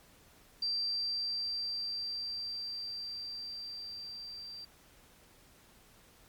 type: tone with level ramp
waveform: sine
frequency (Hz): 4699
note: D8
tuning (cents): 0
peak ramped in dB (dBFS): -30 to -43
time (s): 0.62-4.65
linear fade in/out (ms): 5
effects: pink hiss -61 dBFS RMS until 6.28 s + MP3 96 kbps